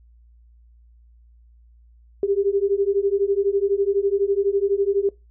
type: beating tone pair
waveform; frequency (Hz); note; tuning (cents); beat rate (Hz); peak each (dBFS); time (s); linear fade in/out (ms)
sine; 392 / 404; G4 / G#4; 0 / -48; 12; -21; 2.23-5.09; 2
effects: noise-tail reverb RT60 0.2 s tail -20 dB re dry + added 58 Hz sine -49 dBFS peak until 5.3 s